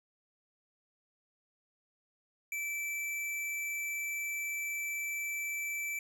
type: tone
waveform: square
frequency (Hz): 2323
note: D7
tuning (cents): -20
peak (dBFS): -35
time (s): 2.52-5.99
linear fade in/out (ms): 2
effects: none